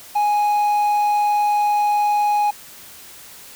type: tone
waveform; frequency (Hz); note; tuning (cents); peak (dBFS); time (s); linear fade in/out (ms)
triangle; 830.6; G#5; 0; -13; 0.15-2.51; 10
effects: white hiss -41 dBFS RMS until 3.55 s